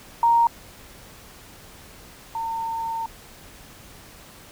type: tone pair in turn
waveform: sine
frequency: 932.3 / 908.9 Hz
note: A#5 / A#5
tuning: 0 / -44 cents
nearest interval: unison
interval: 44 cents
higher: first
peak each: -14 / -25 dBFS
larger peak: first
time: 0.23-0.47 / 2.35-3.06 s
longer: second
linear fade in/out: 2 ms
effects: pink hiss -46 dBFS RMS until 4.51 s